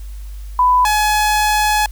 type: tone pair in turn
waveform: sine / sawtooth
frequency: 997 / 846 Hz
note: B5 / G#5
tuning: +16 / +32 cents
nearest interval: minor third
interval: 284 cents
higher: first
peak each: -9 dBFS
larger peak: neither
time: 0.59-0.85 / 0.85-1.86 s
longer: second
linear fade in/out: 2 ms
effects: added 50 Hz sine -27 dBFS peak until 1.91 s + white hiss -48 dBFS RMS until 1.91 s